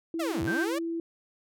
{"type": "tone with pitch glide", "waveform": "sine", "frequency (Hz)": [329.6, 332.9], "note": ["E4", "E4"], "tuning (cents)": [0, 17], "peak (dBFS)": -29, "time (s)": [0.14, 1], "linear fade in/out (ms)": 2, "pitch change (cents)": 17, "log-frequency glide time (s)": [0.46, 0.52]}
{"type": "linear two-way sweep", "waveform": "sawtooth", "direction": "down then up", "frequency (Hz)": [710, 69, 608], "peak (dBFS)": -27, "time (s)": [0.19, 0.79], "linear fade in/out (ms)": 10, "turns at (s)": 0.43}
{"type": "tone", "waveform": "sine", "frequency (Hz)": 1563, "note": "G6", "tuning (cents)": -6, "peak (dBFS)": -29, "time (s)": [0.47, 0.65], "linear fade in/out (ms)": 10}
{"effects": []}